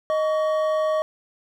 triangle tone pair together, 622.3 / 1128.2 Hz, D#5 / C#6, 0 / +30 cents, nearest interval minor seventh, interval 1030 cents, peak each -18 / -26 dBFS, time 0.1-1.02 s, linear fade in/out 0 ms, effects none

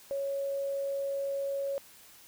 sine tone, 554 Hz, C#5, 1 cent flat, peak -30 dBFS, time 0.11-1.78 s, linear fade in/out 0 ms, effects white hiss -55 dBFS RMS until 2.27 s

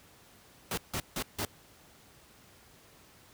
pink noise bursts, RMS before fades -33 dBFS, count 4, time 0.71-1.45 s, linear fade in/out 2 ms, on 65 ms, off 160 ms, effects pink hiss -58 dBFS RMS until 3.33 s + high-pass 60 Hz 12 dB/octave

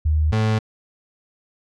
sine / 35% pulse tone pair in turn, 77 / 109.27 Hz, D#2 / A2, -17 / -12 cents, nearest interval tritone, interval 605 cents, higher second, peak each -15 dBFS, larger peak neither, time 0.05-0.32 / 0.32-0.59 s, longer neither, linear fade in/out 10 ms, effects low-pass 5000 Hz 12 dB/octave

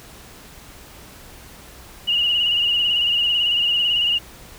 sine tone with vibrato, 2872 Hz, F7, 48 cents sharp, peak -16 dBFS, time 2.07-4.19 s, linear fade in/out 20 ms, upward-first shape sine, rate 18 Hz, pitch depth 48 cents each way, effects added 60 Hz sine -51 dBFS peak until 4.58 s + pink hiss -43 dBFS RMS until 4.58 s

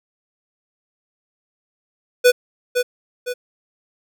square tone with echo, 494.1 Hz, B4, 1 cent sharp, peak -9 dBFS, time 2.24-2.32 s, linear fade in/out 20 ms, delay 510 ms, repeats 2, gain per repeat -7 dB, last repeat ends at 3.34 s, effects none

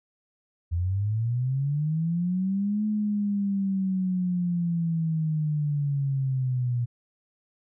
sine linear two-way sweep, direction up then down, 82.41 to 213.7 to 119.4 Hz, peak -23 dBFS, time 0.71-6.86 s, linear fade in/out 20 ms, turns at 2.85 s, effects none

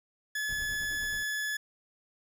40% pulse tone, 1712 Hz, A6, 48 cents flat, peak -30 dBFS, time 0.35-1.57 s, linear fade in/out 5 ms
brown noise with tremolo, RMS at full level -43 dBFS, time 0.49-1.23 s, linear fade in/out 0 ms, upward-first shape triangle, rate 9.6 Hz, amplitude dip 65%
effects none

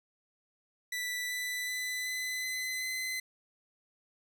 sawtooth tone with pitch steps, 1975.5 / 1988.1 / 2001 / 2014 / 2026 / 2039 Hz, B6 / B6 / B6 / B6 / B6 / C7, 0 / +11 / +22 / +33 / +44 / -45 cents, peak -30 dBFS, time 0.92-3.2 s, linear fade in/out 5 ms, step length 380 ms, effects none

